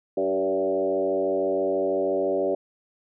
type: tone with frequency modulation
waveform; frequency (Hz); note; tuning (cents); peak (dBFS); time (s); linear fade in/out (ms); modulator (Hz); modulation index
sine; 480; B4; -49; -21; 0.17-2.55; 5; 93.9; 1.8
effects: none